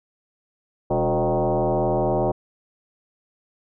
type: tone with frequency modulation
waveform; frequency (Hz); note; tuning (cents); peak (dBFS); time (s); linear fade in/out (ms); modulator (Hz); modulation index
sine; 123.47; B2; 0; -18; 0.9-2.32; 10; 162; 4.4
effects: none